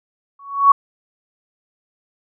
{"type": "tone with exponential growth", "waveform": "sine", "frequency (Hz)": 1117, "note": "C#6", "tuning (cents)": 13, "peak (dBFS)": -3, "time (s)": [0.39, 0.72], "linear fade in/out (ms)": 5, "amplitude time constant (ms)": 71, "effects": []}